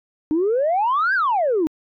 sine exponential two-way sweep, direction up then down, 296.9 to 1642 to 296.9 Hz, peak -15 dBFS, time 0.31-1.67 s, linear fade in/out 0 ms, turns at 1.14 s, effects tanh soft clip ceiling -13 dBFS

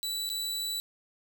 sawtooth tone with dropouts, 3951 Hz, B7, in tune, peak -28 dBFS, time 0.03-0.8 s, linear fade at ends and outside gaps 0 ms, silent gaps 0.292-0.3 s, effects none

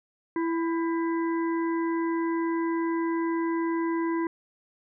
harmonic tone with a mistuned harmonic, 332.2 Hz, E4, 13 cents sharp, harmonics 1 / 3 / 5 / 6, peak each -25 / -33 / -42 / -41 dBFS, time 0.36-4.27 s, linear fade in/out 2 ms, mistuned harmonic 5, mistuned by -61 cents, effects none

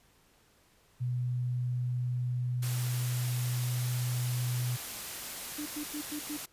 sine tone, 123.8 Hz, B2, 5 cents sharp, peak -29 dBFS, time 1-4.77 s, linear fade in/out 20 ms
white noise, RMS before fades -40 dBFS, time 2.62-6.46 s, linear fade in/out 10 ms
sine tone bursts, 297.8 Hz, D4, 24 cents sharp, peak -35 dBFS, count 5, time 5.58-6.373 s, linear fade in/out 10 ms, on 81 ms, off 97 ms
effects pink hiss -65 dBFS RMS until 6.52 s + resampled to 32000 Hz

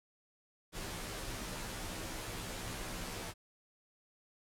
pink noise with comb filter, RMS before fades -42 dBFS, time 0.72-3.34 s, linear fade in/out 50 ms, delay 14 ms, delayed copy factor -1, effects low-pass 12000 Hz 12 dB/octave

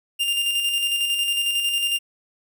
45% pulse tone with tremolo, 2799 Hz, F7, 3 cents sharp, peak -19 dBFS, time 0.19-1.99 s, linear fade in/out 20 ms, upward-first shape square, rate 11 Hz, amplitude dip 35%, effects none

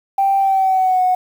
sine tone with pitch glide, 784 to 735.7 Hz, G5 to F#5, 0 to -10 cents, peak -11 dBFS, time 0.18-1.15 s, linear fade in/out 5 ms, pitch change -110 cents, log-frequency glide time 0.39-1.02 s, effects tanh soft clip ceiling -7 dBFS + 7-bit

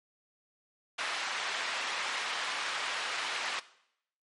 pink band-pass noise, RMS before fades -35 dBFS, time 0.98-3.6 s, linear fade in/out 10 ms, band 1100 to 3800 Hz, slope 12 dB/octave, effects noise-tail reverb RT60 0.7 s tail -17 dB re dry + MP3 48 kbps

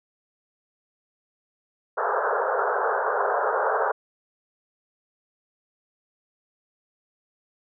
pink band-pass noise, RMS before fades -24 dBFS, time 1.97-3.92 s, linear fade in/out 10 ms, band 410 to 1600 Hz, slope 96 dB/octave, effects none

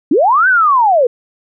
sine linear two-way sweep, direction up then down, 246.7 to 1568 to 457.1 Hz, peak -7 dBFS, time 0.11-1.07 s, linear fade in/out 5 ms, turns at 0.48 s, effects none

